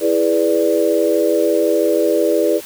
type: chord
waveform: sine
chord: E dominant seventh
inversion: none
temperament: equal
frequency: 329.6 / 415.3 / 493.9 / 587.3 Hz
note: E4 / G#4 / B4 / D5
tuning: 0 / 0 / 0 / 0 cents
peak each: -18 dBFS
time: 0-2.61 s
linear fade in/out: 50 ms
effects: white hiss -35 dBFS RMS until 2.65 s